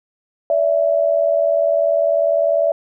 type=tone pair together; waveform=sine; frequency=579.2 / 659.3 Hz; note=D5 / E5; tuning=-24 / 0 cents; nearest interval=major second; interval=224 cents; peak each=-16 dBFS; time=0.5-2.72 s; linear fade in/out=2 ms; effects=none